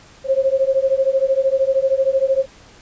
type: beating tone pair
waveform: sine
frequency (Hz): 529 / 542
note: C5 / C#5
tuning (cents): +19 / -39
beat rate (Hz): 13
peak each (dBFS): -17 / -17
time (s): 0.24-2.46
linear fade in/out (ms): 50
effects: pink hiss -46 dBFS RMS until 2.81 s + resampled to 16000 Hz